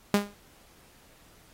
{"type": "tone with exponential decay", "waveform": "sawtooth", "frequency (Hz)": 203.7, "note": "G#3", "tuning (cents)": -33, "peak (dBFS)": -13, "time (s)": [0.14, 0.34], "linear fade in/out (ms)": 2, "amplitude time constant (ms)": 43, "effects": ["pink hiss -58 dBFS RMS until 1.53 s", "AAC 48 kbps"]}